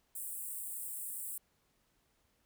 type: high-pass noise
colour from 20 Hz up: pink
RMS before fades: -42 dBFS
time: 0.15-1.38 s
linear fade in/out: 5 ms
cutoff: 7900 Hz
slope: 96 dB/octave
effects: pink hiss -75 dBFS RMS until 2.45 s